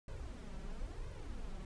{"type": "noise with flanger", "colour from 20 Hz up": "brown", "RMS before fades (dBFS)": -44, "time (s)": [0.08, 1.65], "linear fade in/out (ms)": 2, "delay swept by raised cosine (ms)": [1.9, 5.3], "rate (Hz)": 0.99, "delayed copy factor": 0.75, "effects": ["resampled to 22050 Hz"]}